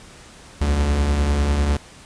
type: beating tone pair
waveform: 45% pulse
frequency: 62.2 / 72.2 Hz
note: B1 / D2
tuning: +13 / -29 cents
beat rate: 10 Hz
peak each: -26 / -17 dBFS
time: 0.61-1.77 s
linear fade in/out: 5 ms
effects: pink hiss -44 dBFS RMS until 2.05 s + resampled to 22050 Hz